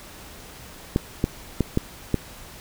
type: clicks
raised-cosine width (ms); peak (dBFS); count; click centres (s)
3; -6; 5; 0.961 / 1.241 / 1.607 / 1.774 / 2.143
effects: pink hiss -43 dBFS RMS until 2.6 s